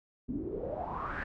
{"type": "noise with low-pass filter sweep", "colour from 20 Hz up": "pink", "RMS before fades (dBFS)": -37, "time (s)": [0.28, 1.24], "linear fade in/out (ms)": 10, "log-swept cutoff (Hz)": [240, 1800], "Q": 6.9, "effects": []}